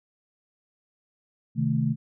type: chord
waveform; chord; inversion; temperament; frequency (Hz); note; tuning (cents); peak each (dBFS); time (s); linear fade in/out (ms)
sine; A diminished; first; equal; 130.81 / 155.56 / 220; C3 / Eb3 / A3; 0 / 0 / 0; -26; 1.55-1.96; 50
effects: none